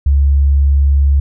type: tone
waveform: sine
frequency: 70 Hz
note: C#2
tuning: 18 cents sharp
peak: -7 dBFS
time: 0.06-1.2 s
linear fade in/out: 5 ms
effects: none